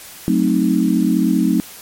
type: chord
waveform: sine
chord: F# diminished seventh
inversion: none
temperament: equal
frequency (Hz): 185 / 220 / 261.6 / 311.1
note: F#3 / A3 / C4 / Eb4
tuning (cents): 0 / 0 / 0 / 0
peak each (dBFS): -18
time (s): 0.28-1.6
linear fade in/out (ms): 0
effects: white hiss -37 dBFS RMS until 1.81 s + MP3 64 kbps